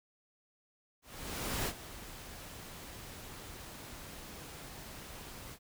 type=noise with ADSR envelope; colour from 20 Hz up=pink; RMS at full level=-34 dBFS; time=1.02-5.59 s; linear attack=650 ms; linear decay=56 ms; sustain=-14 dB; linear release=64 ms; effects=none